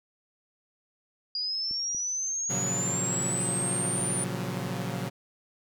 sine linear sweep, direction up, 4835 to 9397 Hz, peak -28 dBFS, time 1.35-4.24 s, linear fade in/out 2 ms
clicks, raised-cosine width 3 ms, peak -34 dBFS, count 5, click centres 1.711 / 1.948 / 2.941 / 3.996 / 4.669 s
sawtooth chord, Gb major seventh, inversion first, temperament equal with one note detuned, 116.54 / 138.59 / 174.61 / 187.58 Hz, Bb2 / Db3 / F3 / Gb3, 0 / 0 / 0 / +24 cents, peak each -32 dBFS, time 2.49-5.1 s, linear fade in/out 20 ms
effects none

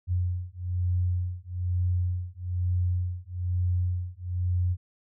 sine beating tone pair, 89.1 / 90.2 Hz, F2 / F#2, +35 / -44 cents, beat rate 1.1 Hz, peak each -28 dBFS, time 0.07-4.77 s, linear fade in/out 50 ms, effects none

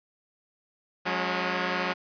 5% pulse chord, F# suspended second, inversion none, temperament equal with one note detuned, 180.88 / 207.7 / 277.2 Hz, F#3 / G#3 / C#4, -39 / 0 / 0 cents, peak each -17 / -21 / -22 dBFS, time 1.05-1.94 s, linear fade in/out 20 ms, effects resampled to 11025 Hz

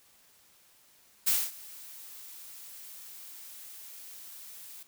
blue noise with ADSR envelope, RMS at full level -24 dBFS, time 1.26-4.83 s, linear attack 19 ms, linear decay 230 ms, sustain -23 dB, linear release 4 ms, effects white hiss -62 dBFS RMS until 4.87 s

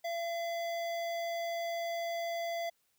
square tone with notch filter, 678 Hz, E5, 49 cents sharp, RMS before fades -36 dBFS, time 0.04-2.7 s, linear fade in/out 10 ms, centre 9600 Hz, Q 0.99, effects white hiss -75 dBFS RMS until 2.98 s

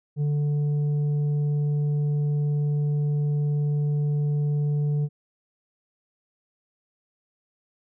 triangle tone with tanh clipping, 146.83 Hz, D3, in tune, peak -22 dBFS, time 0.16-5.09 s, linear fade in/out 50 ms, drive 9 dB, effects none

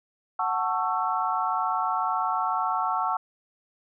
sine chord, F# minor seventh, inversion none, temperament just, 740 / 888 / 1110 / 1332 Hz, F#5 / A5 / C#6 / E6, 0 / +16 / +2 / +18 cents, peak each -29 dBFS, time 0.39-3.17 s, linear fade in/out 5 ms, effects none

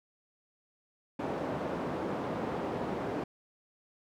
white band-pass noise, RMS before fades -35 dBFS, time 1.19-3.24 s, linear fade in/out 5 ms, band 130 to 600 Hz, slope 12 dB/octave, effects none

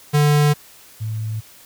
square / sine tone pair in turn, 147.6 / 109.68 Hz, D3 / A2, +9 / -5 cents, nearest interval perfect fourth, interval 514 cents, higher first, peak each -13 / -22 dBFS, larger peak first, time 0.13-0.54 / 1-1.41 s, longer neither, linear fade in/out 20 ms, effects white hiss -46 dBFS RMS until 1.65 s

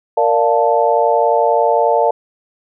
sine chord, Bb major seventh, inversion none, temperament equal with one note detuned, 463.7 / 587.3 / 698.5 / 880 Hz, Bb4 / D5 / F5 / A5, -9 / 0 / 0 / 0 cents, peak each -16 dBFS, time 0.17-2.11 s, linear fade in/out 5 ms, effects none

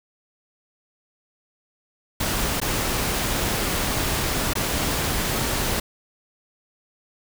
pink noise with dropouts, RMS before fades -24 dBFS, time 2.2-5.8 s, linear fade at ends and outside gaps 5 ms, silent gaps 2.602-2.615 / 4.535-4.553 s, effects none

